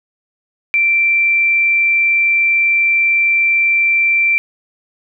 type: tone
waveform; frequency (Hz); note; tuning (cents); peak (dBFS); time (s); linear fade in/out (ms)
sine; 2349; D7; 0; -10; 0.74-4.38; 0
effects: none